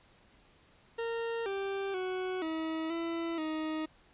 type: tone with pitch steps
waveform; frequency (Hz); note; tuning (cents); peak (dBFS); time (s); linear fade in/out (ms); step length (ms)
40% pulse; 461.3 / 392.4 / 370.6 / 320.3 / 333.6 / 313.1; A#4 / G4 / F#4 / E4 / E4 / D#4; -18 / +2 / +3 / -50 / +21 / +11; -32; 0.98-3.86; 10; 480
effects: pink hiss -63 dBFS RMS until 4.13 s + resampled to 8000 Hz